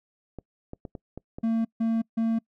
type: clicks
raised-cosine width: 2 ms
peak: -24 dBFS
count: 6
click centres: 0.387 / 0.734 / 0.852 / 0.952 / 1.176 / 1.385 s
type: tone bursts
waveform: triangle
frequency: 226.5 Hz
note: A#3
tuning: 50 cents flat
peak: -20 dBFS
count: 3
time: 1.43-2.39 s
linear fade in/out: 10 ms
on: 220 ms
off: 150 ms
effects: noise-tail reverb RT60 0.1 s tail -25 dB re dry